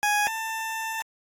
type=tone pair in turn; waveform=20% pulse; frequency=830.6 / 891.2 Hz; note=G#5 / A5; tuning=0 / +22 cents; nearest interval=minor second; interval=122 cents; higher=second; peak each=-16 / -24 dBFS; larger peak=first; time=0.03-0.27 / 0.27-1.02 s; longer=second; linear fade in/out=0 ms; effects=AAC 48 kbps